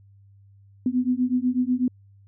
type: beating tone pair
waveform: sine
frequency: 246.9 / 255 Hz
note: B3 / C4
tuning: 0 / -44 cents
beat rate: 8.1 Hz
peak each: -23 dBFS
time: 0.86-1.88 s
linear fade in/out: 2 ms
effects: added 99 Hz sine -50 dBFS peak until 2.27 s